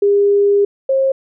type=tone pair in turn; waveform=sine; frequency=404.3 / 535.9 Hz; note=G#4 / C5; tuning=-46 / +41 cents; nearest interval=perfect fourth; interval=487 cents; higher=second; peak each=-9 / -11 dBFS; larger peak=first; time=0.02-0.65 / 0.89-1.12 s; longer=first; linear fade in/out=5 ms; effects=none